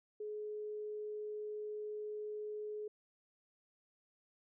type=tone; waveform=sine; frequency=422.9 Hz; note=G#4; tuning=31 cents sharp; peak=-40 dBFS; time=0.2-2.88 s; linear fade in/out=5 ms; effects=none